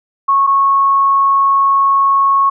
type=tone pair in turn; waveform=sine; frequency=1100 / 1100 Hz; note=C#6 / C#6; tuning=-14 / -14 cents; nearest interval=unison; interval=0 cents; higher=neither; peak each=-8 dBFS; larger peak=neither; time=0.28-0.47 / 0.47-2.5 s; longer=second; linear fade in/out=10 ms; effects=none